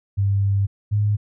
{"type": "tone pair in turn", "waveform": "sine", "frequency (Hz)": [99.3, 104.12], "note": ["G2", "G#2"], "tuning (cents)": [23, 5], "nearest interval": "minor second", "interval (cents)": 82, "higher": "second", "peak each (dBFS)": -16, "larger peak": "neither", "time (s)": [[0.17, 0.67], [0.91, 1.17]], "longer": "first", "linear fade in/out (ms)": 20, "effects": []}